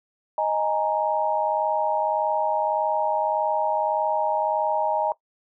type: chord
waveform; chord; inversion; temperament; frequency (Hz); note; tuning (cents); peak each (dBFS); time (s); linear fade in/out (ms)
sine; D# suspended fourth; none; equal; 622.3 / 830.6 / 932.3; D#5 / G#5 / A#5; 0 / 0 / 0; -25; 0.38-5.12; 2
effects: noise-tail reverb RT60 0.1 s tail -18 dB re dry

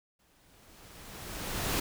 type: noise with exponential growth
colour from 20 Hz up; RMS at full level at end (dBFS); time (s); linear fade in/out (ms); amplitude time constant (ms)
pink; -29; 0.19-1.8; 5; 350
effects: none

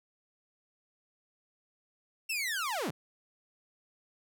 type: linear sweep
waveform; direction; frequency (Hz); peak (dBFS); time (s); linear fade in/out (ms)
sawtooth; down; 2745 to 98; -28; 2.29-2.91; 10
effects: none

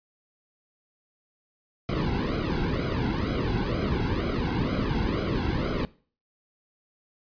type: noise with flanger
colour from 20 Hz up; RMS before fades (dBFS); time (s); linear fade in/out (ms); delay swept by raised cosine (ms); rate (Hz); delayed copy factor
brown; -27; 1.89-5.85; 0; 1.1 to 1.68; 2.1; -0.95
effects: noise-tail reverb RT60 0.4 s tail -20 dB re dry + resampled to 11025 Hz

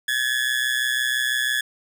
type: tone with amplitude modulation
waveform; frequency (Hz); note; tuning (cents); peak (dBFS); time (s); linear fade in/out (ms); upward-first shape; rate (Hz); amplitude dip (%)
30% pulse; 1699; G#6; +39; -15; 0.08-1.61; 5; sine; 126; 70
effects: none

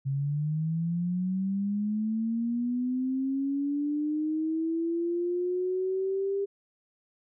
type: linear sweep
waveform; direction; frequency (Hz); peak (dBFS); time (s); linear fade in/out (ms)
sine; up; 134.3 to 399.9; -26; 0.05-6.46; 20
effects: none

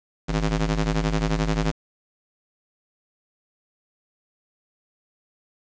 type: ring-modulated tone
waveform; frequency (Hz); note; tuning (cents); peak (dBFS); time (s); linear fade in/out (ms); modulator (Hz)
sawtooth; 105.8; G#2; +33; -14; 0.28-1.72; 20; 58.6
effects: resampled to 16000 Hz + 7-bit

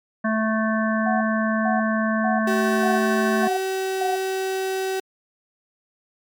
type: harmonic tone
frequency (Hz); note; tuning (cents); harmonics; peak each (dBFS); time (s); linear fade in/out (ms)
219.5; A3; -4; 1 / 3 / 5 / 7 / 8; -21 / -26 / -28 / -29 / -30; 0.24-3.48; 10
type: tone bursts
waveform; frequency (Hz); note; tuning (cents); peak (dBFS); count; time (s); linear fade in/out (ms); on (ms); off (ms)
sine; 736; F#5; -9; -22; 6; 1.06-4.16; 5; 150; 440
type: tone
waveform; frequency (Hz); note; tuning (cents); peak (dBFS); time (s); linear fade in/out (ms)
35% pulse; 380.8; F#4; +50; -21; 2.47-5; 5
effects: MP3 96 kbps

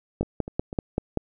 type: two click trains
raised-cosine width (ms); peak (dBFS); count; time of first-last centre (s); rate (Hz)
2; -20 / -10; 3 / 6; 0.23-0.729 / 0.21-1.173; 4.01 / 5.19
effects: none

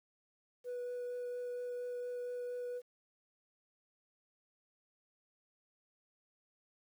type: tone with vibrato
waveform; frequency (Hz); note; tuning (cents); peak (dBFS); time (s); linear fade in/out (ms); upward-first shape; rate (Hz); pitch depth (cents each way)
sine; 490.8; B4; -11; -36; 0.64-2.82; 50; triangle; 4.3; 8
effects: tanh soft clip ceiling -37 dBFS + 11-bit

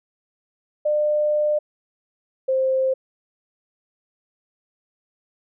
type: tone pair in turn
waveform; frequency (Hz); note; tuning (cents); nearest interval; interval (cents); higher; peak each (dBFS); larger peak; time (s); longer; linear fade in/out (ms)
sine; 600 / 525.4; D5 / C5; +37 / +7; major second; 230; first; -17; neither; 0.85-1.59 / 2.48-2.94; first; 10
effects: none

